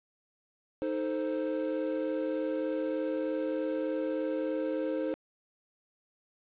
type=chord; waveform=triangle; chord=A diminished; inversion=second; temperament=equal; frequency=311.1 / 440 / 523.3 Hz; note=Eb4 / A4 / C5; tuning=0 / 0 / 0 cents; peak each=-31 / -35 / -31 dBFS; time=0.82-5.14 s; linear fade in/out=0 ms; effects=resampled to 8000 Hz + 9-bit